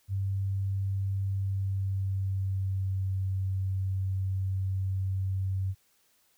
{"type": "tone with pitch glide", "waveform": "sine", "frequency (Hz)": [97.5, 95.44], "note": ["G2", "G2"], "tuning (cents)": [-9, -46], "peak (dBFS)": -27, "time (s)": [0.08, 5.75], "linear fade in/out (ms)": 50, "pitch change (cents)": -37, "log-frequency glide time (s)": [1.33, 3.13], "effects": ["white hiss -68 dBFS RMS until 6.37 s"]}